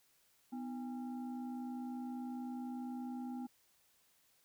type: tone with frequency modulation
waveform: sine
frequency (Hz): 250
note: B3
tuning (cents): +21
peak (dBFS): -40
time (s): 0.52-3.47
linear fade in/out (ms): 10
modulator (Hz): 560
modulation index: 0.6
effects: white hiss -72 dBFS RMS until 4.44 s